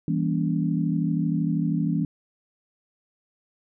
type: chord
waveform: sine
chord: E diminished seventh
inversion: none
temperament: just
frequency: 164.81 / 197.78 / 237.3 / 284.8 Hz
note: E3 / G3 / Bb3 / Db4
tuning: 0 / +16 / +31 / +47 cents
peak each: -24 / -29 / -29 / -28 dBFS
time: 0.08-2.05 s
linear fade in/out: 2 ms
effects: none